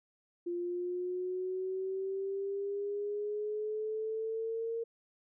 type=exponential sweep; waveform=sine; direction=up; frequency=347.1 to 461.3 Hz; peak=-33 dBFS; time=0.46-4.84 s; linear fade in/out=10 ms; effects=none